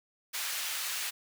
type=high-pass noise; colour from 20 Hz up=pink; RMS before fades=-35 dBFS; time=0.33-1.11 s; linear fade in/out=20 ms; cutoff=1800 Hz; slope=12 dB/octave; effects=none